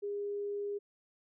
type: tone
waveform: sine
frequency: 407.3 Hz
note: G#4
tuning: 34 cents flat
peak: -34 dBFS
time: 0.02-0.79 s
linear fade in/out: 20 ms
effects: none